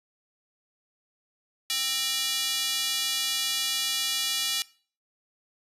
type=tone with high-pass filter; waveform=square; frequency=263.6 Hz; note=C4; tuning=13 cents sharp; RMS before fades=-28 dBFS; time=1.7-4.62 s; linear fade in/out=0 ms; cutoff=3500 Hz; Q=1.5; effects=noise-tail reverb RT60 0.4 s tail -20 dB re dry + resampled to 32000 Hz